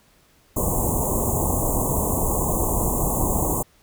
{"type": "band-stop noise", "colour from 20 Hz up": "pink", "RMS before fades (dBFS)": -22, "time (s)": [0.56, 3.63], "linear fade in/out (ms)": 10, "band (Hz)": [1100, 6700], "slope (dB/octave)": 96, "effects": ["pink hiss -58 dBFS RMS until 3.82 s"]}